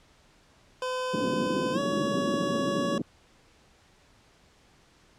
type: tone with pitch glide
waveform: 25% pulse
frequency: 509 to 561.5 Hz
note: C5 to C#5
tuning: -48 to +22 cents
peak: -25 dBFS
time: 0.82-2.98 s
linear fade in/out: 2 ms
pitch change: +170 cents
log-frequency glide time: 1.73-1.79 s
type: band-pass noise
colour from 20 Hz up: white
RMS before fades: -30 dBFS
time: 1.13-3.02 s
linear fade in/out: 5 ms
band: 170 to 340 Hz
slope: 24 dB/octave
effects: pink hiss -60 dBFS RMS until 5.18 s + low-pass 7000 Hz 12 dB/octave